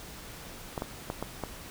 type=clicks; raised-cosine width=1 ms; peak=-18 dBFS; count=5; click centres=0.778 / 0.821 / 1.101 / 1.226 / 1.437 s; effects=pink hiss -45 dBFS RMS until 1.7 s